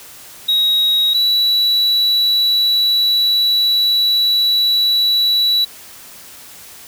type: tone pair in turn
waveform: triangle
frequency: 3800 / 3932 Hz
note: A#7 / B7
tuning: +33 / -8 cents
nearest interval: minor second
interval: 59 cents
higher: second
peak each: -10 dBFS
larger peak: neither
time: 0.48-1.14 / 1.14-5.65 s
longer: second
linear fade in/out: 10 ms
effects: white hiss -38 dBFS RMS until 6.87 s